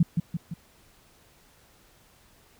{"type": "tone with echo", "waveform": "sine", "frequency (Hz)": 167.3, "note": "E3", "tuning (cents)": 26, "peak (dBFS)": -15, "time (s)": [0, 0.03], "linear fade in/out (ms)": 5, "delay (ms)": 170, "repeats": 3, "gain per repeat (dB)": -5, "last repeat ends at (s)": 0.54, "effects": ["pink hiss -59 dBFS RMS until 2.59 s"]}